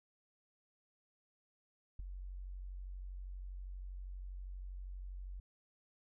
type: tone with ADSR envelope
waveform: sine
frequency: 46.25 Hz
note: F#1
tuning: in tune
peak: -36 dBFS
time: 1.99-5.4 s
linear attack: 6 ms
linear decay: 8 ms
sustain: -7 dB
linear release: 4 ms
effects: none